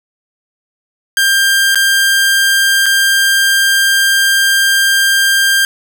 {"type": "tone with dropouts", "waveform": "sawtooth", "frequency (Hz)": 1592, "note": "G6", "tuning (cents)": 26, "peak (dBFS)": -5, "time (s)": [1.17, 5.65], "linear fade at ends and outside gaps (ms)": 1, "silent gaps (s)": [[1.747, 1.756], [2.859, 2.863]], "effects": []}